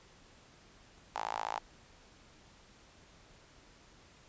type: tone with high-pass filter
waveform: sawtooth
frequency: 55 Hz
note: A1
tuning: in tune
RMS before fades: -38 dBFS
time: 1.15-1.59 s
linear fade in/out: 0 ms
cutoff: 850 Hz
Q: 5.5
effects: pink hiss -60 dBFS RMS until 4.28 s + resampled to 16000 Hz